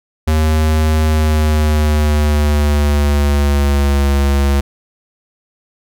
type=tone with pitch glide; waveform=square; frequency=78 to 69.89 Hz; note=D#2 to C#2; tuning=+5 to +15 cents; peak=-11 dBFS; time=0.27-4.61 s; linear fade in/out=10 ms; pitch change=-190 cents; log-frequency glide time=1.04-4.09 s; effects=none